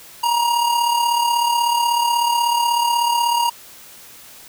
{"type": "tone with amplitude modulation", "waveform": "square", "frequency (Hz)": 945, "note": "A#5", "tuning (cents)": 23, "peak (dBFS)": -14, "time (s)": [0.23, 3.5], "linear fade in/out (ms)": 10, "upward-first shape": "sine", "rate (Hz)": 36.3, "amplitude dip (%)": 50, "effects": ["white hiss -42 dBFS RMS until 4.48 s"]}